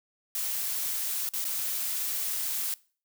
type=noise with dropouts; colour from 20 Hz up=blue; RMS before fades=-31 dBFS; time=0.35-2.74 s; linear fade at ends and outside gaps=1 ms; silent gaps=1.29-1.336 / 1.443-1.451 s; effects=noise-tail reverb RT60 0.4 s tail -22 dB re dry